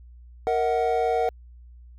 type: chord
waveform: triangle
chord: D# minor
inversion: second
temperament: equal with one note detuned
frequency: 466.2 / 636.8 / 740 Hz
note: A#4 / D#5 / F#5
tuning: 0 / +40 / 0 cents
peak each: -22 / -27 / -22 dBFS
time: 0.47-1.29 s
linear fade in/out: 0 ms
effects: added 60 Hz sine -44 dBFS peak until 1.98 s